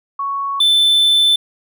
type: tone pair in turn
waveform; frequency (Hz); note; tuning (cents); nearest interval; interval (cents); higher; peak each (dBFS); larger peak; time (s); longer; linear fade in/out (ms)
sine / triangle; 1111 / 3527; C#6 / A7; +4 / +3; octave + minor sixth; 1999; second; -18 / -8; second; 0.19-0.6 / 0.6-1.36; second; 5
effects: none